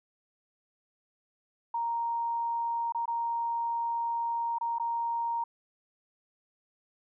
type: tone with dropouts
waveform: sine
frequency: 932.3 Hz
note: A#5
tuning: in tune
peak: -28 dBFS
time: 1.74-5.44 s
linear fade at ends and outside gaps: 5 ms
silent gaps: 2.923-2.947 / 3.057-3.078 / 4.585-4.61 / 4.785-4.797 s
effects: none